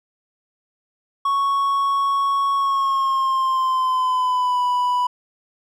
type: tone with pitch glide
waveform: triangle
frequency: 1108.7 to 987.7 Hz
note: C#6 to B5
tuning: 0 to 0 cents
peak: -15 dBFS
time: 1.25-5.07 s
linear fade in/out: 5 ms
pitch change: -200 cents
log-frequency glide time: 2.55-4.62 s
effects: none